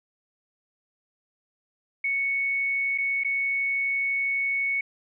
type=tone with dropouts; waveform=sine; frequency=2217 Hz; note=C#7; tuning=in tune; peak=-23 dBFS; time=2.04-4.81 s; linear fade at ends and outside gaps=5 ms; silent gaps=2.978-2.983 / 3.236-3.246 s; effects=none